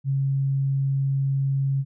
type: tone with vibrato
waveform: sine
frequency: 136.7 Hz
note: C#3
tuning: 24 cents flat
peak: -20 dBFS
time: 0.04-1.85 s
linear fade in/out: 50 ms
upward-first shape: triangle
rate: 20 Hz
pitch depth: 10 cents each way
effects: none